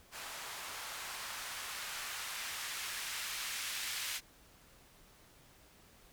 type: noise with band-pass filter sweep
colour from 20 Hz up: blue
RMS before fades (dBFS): -42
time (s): 0.11-4.21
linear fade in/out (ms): 50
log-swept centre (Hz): 850 to 2200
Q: 0.92
effects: pink hiss -62 dBFS RMS until 6.12 s